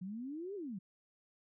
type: exponential two-way sweep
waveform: sine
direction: up then down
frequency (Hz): 176.3 to 420 to 176.3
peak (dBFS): -40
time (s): 0.01-0.79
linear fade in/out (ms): 10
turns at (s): 0.55
effects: none